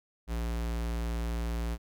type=tone; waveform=square; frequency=57.7 Hz; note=A#1; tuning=17 cents flat; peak=-31 dBFS; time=0.27-1.78 s; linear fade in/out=50 ms; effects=none